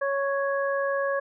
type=harmonic tone; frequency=554.4 Hz; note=C#5; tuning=in tune; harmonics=1 / 2 / 3; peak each=-25 / -31 / -31 dBFS; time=0.01-1.2 s; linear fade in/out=10 ms; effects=none